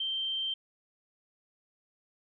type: tone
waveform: sine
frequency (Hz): 3136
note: G7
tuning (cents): 0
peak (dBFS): -30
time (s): 0-0.54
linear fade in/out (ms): 5
effects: none

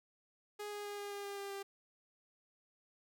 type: tone with pitch steps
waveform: sawtooth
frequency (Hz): 415.3 / 412.4 / 409.6 / 406.8 / 403.9 / 401.2 / 398.4 / 395.6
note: G#4 / G#4 / G#4 / G#4 / G#4 / G4 / G4 / G4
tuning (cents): 0 / -12 / -24 / -36 / -48 / +40 / +28 / +16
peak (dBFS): -38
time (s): 0.59-1.63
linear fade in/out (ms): 10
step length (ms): 130
effects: none

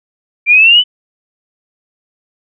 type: exponential sweep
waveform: sine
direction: up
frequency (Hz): 2349 to 3038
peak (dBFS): -3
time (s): 0.46-0.84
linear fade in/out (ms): 50
effects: none

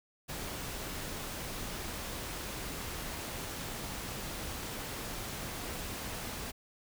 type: noise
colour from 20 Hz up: pink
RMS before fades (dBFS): -40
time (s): 0.28-6.52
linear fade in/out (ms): 20
effects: none

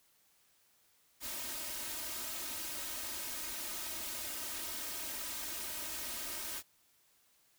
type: noise with comb filter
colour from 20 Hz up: white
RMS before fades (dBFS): -41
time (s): 1.2-6.63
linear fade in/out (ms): 50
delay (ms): 3.2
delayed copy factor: +1
effects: white hiss -70 dBFS RMS until 7.58 s

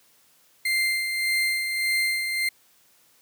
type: tone with tremolo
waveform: 35% pulse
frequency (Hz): 2093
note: C7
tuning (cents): 0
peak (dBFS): -19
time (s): 0.65-2.49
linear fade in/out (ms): 5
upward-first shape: sine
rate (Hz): 1.7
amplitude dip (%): 45
effects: white hiss -60 dBFS RMS until 3.21 s + high-pass 80 Hz 12 dB/octave

